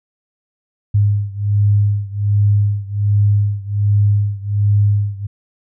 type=beating tone pair; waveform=sine; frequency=102.1 / 103.4 Hz; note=G#2 / G#2; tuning=-29 / -7 cents; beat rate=1.3 Hz; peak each=-14 / -16 dBFS; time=0.94-5.27 s; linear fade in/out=10 ms; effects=none